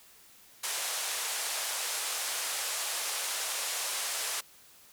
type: band-pass noise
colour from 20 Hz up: white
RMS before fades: -34 dBFS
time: 0.63-4.41 s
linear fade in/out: 10 ms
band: 500 to 11000 Hz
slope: 24 dB/octave
effects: white hiss -57 dBFS RMS until 4.92 s